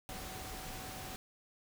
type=tone in noise; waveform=sine; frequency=753 Hz; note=F#5; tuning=30 cents sharp; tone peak=-51 dBFS; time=0.09-1.16 s; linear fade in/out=0 ms; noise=pink; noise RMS=-45 dBFS; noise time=0.09-1.16 s; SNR=-9 dB; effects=none